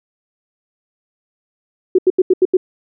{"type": "tone bursts", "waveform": "sine", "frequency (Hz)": 370, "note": "F#4", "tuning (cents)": 0, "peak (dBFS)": -7, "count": 6, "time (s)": [1.95, 2.57], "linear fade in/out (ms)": 5, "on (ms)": 35, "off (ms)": 82, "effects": []}